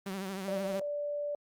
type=tone with vibrato; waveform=sawtooth; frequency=192.4 Hz; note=G3; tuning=32 cents flat; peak=-31 dBFS; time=0.06-0.8 s; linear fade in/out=5 ms; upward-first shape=triangle; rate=13 Hz; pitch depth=76 cents each way
type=tone with pitch glide; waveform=sine; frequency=587.3 to 583.9 Hz; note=D5 to D5; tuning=0 to -10 cents; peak=-32 dBFS; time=0.48-1.35 s; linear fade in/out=2 ms; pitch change=-10 cents; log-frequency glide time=0.63-0.77 s
effects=Opus 32 kbps